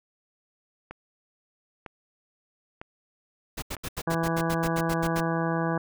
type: click train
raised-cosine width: 0.5 ms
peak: -23 dBFS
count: 4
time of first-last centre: 0.91-3.767 s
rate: 1.05 Hz
type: noise bursts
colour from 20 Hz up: pink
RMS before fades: -33 dBFS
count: 13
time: 3.57-5.207 s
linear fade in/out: 10 ms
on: 53 ms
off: 79 ms
type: harmonic tone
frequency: 165.4 Hz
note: E3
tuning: 6 cents sharp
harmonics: 1 / 2 / 3 / 4 / 5 / 6 / 7 / 9 / 10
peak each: -28 / -31 / -33 / -34 / -35 / -36 / -36 / -38 / -38 dBFS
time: 4.07-5.78 s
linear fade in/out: 5 ms
effects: none